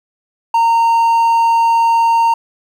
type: tone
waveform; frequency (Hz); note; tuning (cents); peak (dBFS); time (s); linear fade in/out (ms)
triangle; 921; A#5; -21; -7; 0.54-2.34; 5
effects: 8-bit